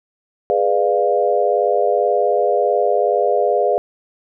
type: chord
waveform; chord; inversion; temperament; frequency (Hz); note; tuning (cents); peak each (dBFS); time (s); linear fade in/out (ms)
sine; G# diminished seventh; none; equal with one note detuned; 415.3 / 493.9 / 596.6 / 698.5; G#4 / B4 / D5 / F5; 0 / 0 / +27 / 0; -19; 0.5-3.78; 0
effects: none